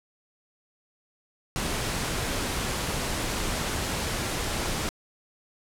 pink noise, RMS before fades -29 dBFS, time 1.56-4.89 s, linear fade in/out 0 ms, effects low-pass 11000 Hz 12 dB/octave

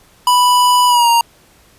square tone with pitch glide, 987.8 to 934.5 Hz, B5 to A#5, 0 to +4 cents, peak -9 dBFS, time 0.27-1.21 s, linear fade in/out 2 ms, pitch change -96 cents, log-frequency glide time 0.87-1.09 s, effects pink hiss -49 dBFS RMS until 1.78 s + resampled to 32000 Hz

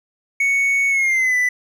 triangle tone with pitch glide, 2220 to 1989.3 Hz, C#7 to B6, +2 to +12 cents, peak -13 dBFS, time 0.4-1.49 s, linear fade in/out 5 ms, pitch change -190 cents, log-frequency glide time 0.89-1.36 s, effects none

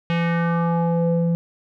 square tone with low-pass filter sweep, 169 Hz, E3, 43 cents sharp, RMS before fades -20 dBFS, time 0.1-1.35 s, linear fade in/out 0 ms, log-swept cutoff 2800 to 340 Hz, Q 2.4, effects none

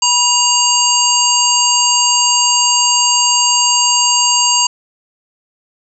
harmonic tone with a mistuned harmonic, 940 Hz, A#5, 14 cents sharp, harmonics 1 / 3 / 5 / 7 / 8, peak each -16 / -16 / -16 / -16 / -16 dBFS, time 0.02-4.67 s, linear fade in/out 5 ms, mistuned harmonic 1, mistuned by +62 cents, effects none

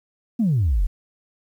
sine exponential sweep, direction down, 247.5 to 36.9 Hz, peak -15 dBFS, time 0.39-0.87 s, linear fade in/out 10 ms, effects tanh soft clip ceiling -13 dBFS + 9-bit

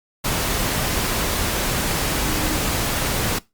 sine tone in noise, 307.5 Hz, D#4, 20 cents flat, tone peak -29 dBFS, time 2.27-2.58 s, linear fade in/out 10 ms, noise pink, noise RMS -22 dBFS, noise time 0.24-3.39 s, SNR -10 dB, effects noise-tail reverb RT60 0.2 s tail -20 dB re dry + Opus 48 kbps

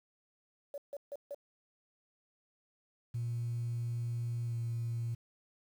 sine tone bursts, 569 Hz, C#5, 45 cents sharp, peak -38 dBFS, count 4, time 0.74-1.346 s, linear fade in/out 2 ms, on 39 ms, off 150 ms
sine tone with pitch glide, 118.3 to 116.67 Hz, A#2 to A#2, +26 to +2 cents, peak -32 dBFS, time 3.14-5.15 s, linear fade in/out 10 ms, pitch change -24 cents, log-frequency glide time 4.46-4.54 s
effects tanh soft clip ceiling -30 dBFS + 10-bit

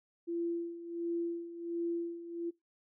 sine tone with tremolo, 340 Hz, F4, 46 cents flat, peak -31 dBFS, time 0.27-2.51 s, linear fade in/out 20 ms, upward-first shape sine, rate 1.4 Hz, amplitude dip 75%, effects noise-tail reverb RT60 0.2 s tail -22 dB re dry

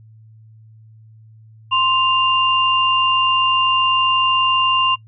sine tone pair together, 1046.6 / 2794 Hz, C6 / F7, 0 / 0 cents, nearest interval octave + perfect fourth, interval 1700 cents, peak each -16 dBFS, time 1.71-4.96 s, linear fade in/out 20 ms, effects noise-tail reverb RT60 0.1 s tail -22 dB re dry + added 110 Hz sine -42 dBFS peak until 5.07 s

